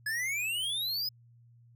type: exponential sweep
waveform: square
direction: up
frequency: 1683 to 5110 Hz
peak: -31 dBFS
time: 0.06-1.09 s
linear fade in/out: 5 ms
effects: added 118 Hz sine -56 dBFS peak until 1.75 s